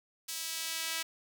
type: tone with high-pass filter sweep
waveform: sawtooth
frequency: 325.8 Hz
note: E4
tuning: 20 cents flat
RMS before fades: -37 dBFS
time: 0.28-1.03 s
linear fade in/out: 10 ms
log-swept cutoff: 4900 to 2200 Hz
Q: 0.72
effects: none